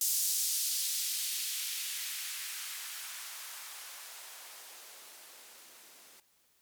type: noise with band-pass filter sweep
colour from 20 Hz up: violet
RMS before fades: -38 dBFS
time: 0.01-6.2 s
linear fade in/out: 2 ms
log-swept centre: 6500 to 250 Hz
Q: 1
effects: white hiss -70 dBFS RMS until 6.61 s